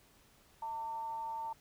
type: tone with frequency modulation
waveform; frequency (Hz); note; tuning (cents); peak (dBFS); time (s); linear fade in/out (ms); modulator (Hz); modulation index
sine; 903; A5; +45; -37; 0.62-1.53; 5; 262; 0.23
effects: pink hiss -65 dBFS RMS until 1.6 s